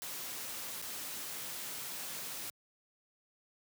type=noise with dropouts; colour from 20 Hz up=white; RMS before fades=-42 dBFS; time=0.02-2.5 s; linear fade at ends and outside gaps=0 ms; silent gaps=0.817-0.824 s; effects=high-pass 100 Hz 12 dB/octave